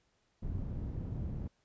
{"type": "low-pass noise", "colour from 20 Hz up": "white", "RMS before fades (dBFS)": -38, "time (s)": [0.42, 1.48], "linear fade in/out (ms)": 10, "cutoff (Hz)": 120, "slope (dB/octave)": 12, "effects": ["pink hiss -75 dBFS RMS until 1.64 s", "resampled to 16000 Hz"]}